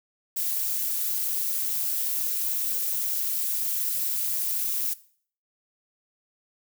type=noise with amplitude modulation; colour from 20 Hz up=violet; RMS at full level=-24 dBFS; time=0.36-4.94 s; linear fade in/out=10 ms; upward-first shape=sine; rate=280 Hz; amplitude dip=75%; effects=noise-tail reverb RT60 0.5 s tail -18 dB re dry